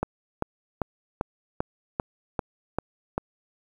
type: click train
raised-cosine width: 1 ms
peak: -11 dBFS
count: 9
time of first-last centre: 0.03-3.18 s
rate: 2.54 Hz
effects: 8-bit